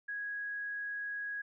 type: tone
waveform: sine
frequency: 1658 Hz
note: G#6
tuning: 3 cents flat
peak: -36 dBFS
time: 0.08-1.42 s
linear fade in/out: 10 ms
effects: none